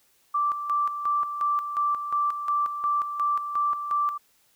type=tone with tremolo; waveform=sine; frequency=1171 Hz; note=D6; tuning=5 cents flat; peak=-21 dBFS; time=0.34-4.18 s; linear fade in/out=10 ms; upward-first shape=square; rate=2.8 Hz; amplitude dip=60%; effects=white hiss -64 dBFS RMS until 4.55 s